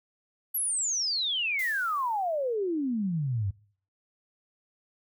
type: exponential sweep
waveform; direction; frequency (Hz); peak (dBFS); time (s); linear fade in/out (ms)
sine; down; 11970 to 92; -26; 0.54-3.51; 10
type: noise with exponential decay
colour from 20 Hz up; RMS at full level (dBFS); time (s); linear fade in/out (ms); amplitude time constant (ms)
blue; -40; 1.59-2.56; 1; 210
effects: noise-tail reverb RT60 0.5 s tail -23 dB re dry